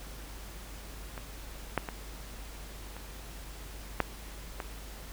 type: clicks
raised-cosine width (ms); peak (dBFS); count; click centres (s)
0.5; -25 / -12 / -20 / -29 / -10 / -20; 6; 1.178 / 1.777 / 1.888 / 2.966 / 4.003 / 4.602
effects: added 50 Hz sine -44 dBFS peak until 5.12 s + pink hiss -48 dBFS RMS until 5.12 s